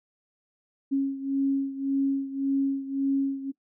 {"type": "beating tone pair", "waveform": "sine", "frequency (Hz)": [273.2, 275], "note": ["C#4", "C#4"], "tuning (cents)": [-25, -14], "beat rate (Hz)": 1.8, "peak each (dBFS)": [-25, -29], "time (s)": [0.91, 3.52], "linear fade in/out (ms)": 20, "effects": ["noise-tail reverb RT60 0.1 s tail -20 dB re dry"]}